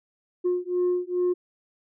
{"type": "beating tone pair", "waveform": "sine", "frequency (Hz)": [357.1, 359.5], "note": ["F4", "F#4"], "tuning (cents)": [39, -50], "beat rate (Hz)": 2.4, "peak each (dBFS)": -24, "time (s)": [0.44, 1.34], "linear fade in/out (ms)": 20, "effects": ["tanh soft clip ceiling -18 dBFS"]}